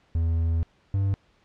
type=tone pair in turn; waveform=triangle; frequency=82.41 / 98.07 Hz; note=E2 / G2; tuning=0 / +1 cents; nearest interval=minor third; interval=301 cents; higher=second; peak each=-19 dBFS; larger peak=neither; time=0.15-0.63 / 0.94-1.14 s; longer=first; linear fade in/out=0 ms; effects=pink hiss -63 dBFS RMS until 1.44 s + low-pass 4000 Hz 12 dB/octave